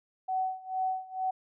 sine tone with tremolo, 752 Hz, F#5, 28 cents sharp, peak -26 dBFS, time 0.28-1.31 s, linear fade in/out 10 ms, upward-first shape sine, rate 2.2 Hz, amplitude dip 90%, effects none

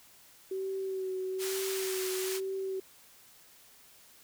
sine tone with vibrato, 379.5 Hz, F#4, 44 cents sharp, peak -32 dBFS, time 0.51-2.8 s, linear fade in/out 5 ms, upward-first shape sine, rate 1.1 Hz, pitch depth 24 cents each way
white band-pass noise, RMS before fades -38 dBFS, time 1.38-2.41 s, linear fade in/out 50 ms, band 1000 to 13000 Hz, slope 12 dB/octave
effects white hiss -58 dBFS RMS until 4.23 s

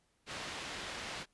white low-pass noise, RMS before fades -43 dBFS, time 0.26-1.26 s, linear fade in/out 50 ms, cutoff 3500 Hz, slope 12 dB/octave, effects pink hiss -75 dBFS RMS until 1.33 s + resampled to 24000 Hz

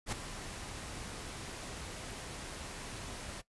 pink noise with ADSR envelope, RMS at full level -34 dBFS, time 0.06-3.42 s, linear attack 64 ms, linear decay 6 ms, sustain -10 dB, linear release 24 ms, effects noise-tail reverb RT60 0.1 s tail -17 dB re dry + resampled to 24000 Hz

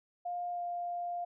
sine tone with pitch glide, 706 to 700.3 Hz, F5 to F5, +19 to +5 cents, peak -34 dBFS, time 0.25-1.25 s, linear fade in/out 10 ms, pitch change -14 cents, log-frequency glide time 0.51-0.62 s, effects none

